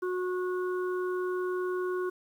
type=harmonic tone; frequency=364.9 Hz; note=F#4; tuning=24 cents flat; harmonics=1 / 3 / 4; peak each=-29 / -39 / -41 dBFS; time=0.02-2.1 s; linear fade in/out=10 ms; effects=10-bit